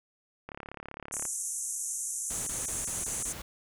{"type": "click train", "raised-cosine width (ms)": 0.5, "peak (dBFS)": -25, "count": 28, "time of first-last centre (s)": [0.49, 1.253], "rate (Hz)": 35.4}
{"type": "band-pass noise", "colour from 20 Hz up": "pink", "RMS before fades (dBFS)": -35, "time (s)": [1.12, 3.33], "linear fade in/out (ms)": 10, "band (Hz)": [6100, 11000], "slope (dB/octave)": 96}
{"type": "noise bursts", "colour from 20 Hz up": "pink", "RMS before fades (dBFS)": -42, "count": 6, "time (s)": [2.3, 3.42], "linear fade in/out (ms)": 5, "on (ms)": 170, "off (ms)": 20}
{"effects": []}